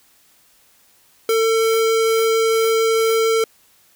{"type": "tone", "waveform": "square", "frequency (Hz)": 448.9, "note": "A4", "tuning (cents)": 35, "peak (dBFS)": -15, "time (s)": [1.29, 3.44], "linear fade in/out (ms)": 2, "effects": ["white hiss -55 dBFS RMS until 3.95 s"]}